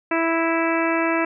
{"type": "harmonic tone", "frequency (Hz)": 329.6, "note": "E4", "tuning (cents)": 0, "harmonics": [1, 2, 3, 4, 5, 6, 7, 8], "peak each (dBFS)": [-22, -25, -27, -28, -29, -30, -30, -31], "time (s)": [0.11, 1.25], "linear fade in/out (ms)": 5, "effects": []}